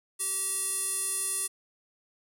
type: tone with band-pass filter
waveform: square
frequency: 384.8 Hz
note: G4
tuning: 32 cents flat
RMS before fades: -31 dBFS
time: 0.19-1.48 s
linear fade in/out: 20 ms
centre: 10000 Hz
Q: 5.9
effects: none